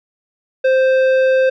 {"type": "tone with tanh clipping", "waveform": "triangle", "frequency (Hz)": 523, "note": "C5", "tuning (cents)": -1, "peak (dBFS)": -12, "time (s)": [0.64, 1.5], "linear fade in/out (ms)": 10, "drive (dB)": 15, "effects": []}